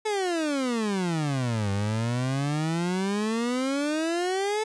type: exponential two-way sweep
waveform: 30% pulse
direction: down then up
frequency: 440 to 97.7 to 440 Hz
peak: -22 dBFS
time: 0.05-4.64 s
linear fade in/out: 10 ms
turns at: 1.71 s
effects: resampled to 22050 Hz